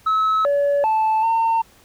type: tone with pitch steps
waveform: sine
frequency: 1293 / 570 / 876 / 908 Hz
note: E6 / C#5 / A5 / A#5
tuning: -34 / +48 / -8 / -46 cents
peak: -13 dBFS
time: 0.06-1.62 s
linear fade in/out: 10 ms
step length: 390 ms
effects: tanh soft clip ceiling -14 dBFS + pink hiss -52 dBFS RMS until 1.84 s